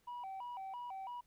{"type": "tone with vibrato", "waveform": "sine", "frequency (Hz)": 865, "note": "A5", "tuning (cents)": -30, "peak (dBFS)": -40, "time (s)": [0.07, 1.21], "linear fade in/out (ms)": 10, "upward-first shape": "square", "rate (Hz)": 3, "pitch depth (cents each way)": 200, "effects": ["tanh soft clip ceiling -41 dBFS", "pink hiss -75 dBFS RMS until 1.26 s"]}